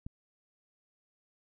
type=click; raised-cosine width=5 ms; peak=-28 dBFS; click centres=0.065 s; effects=none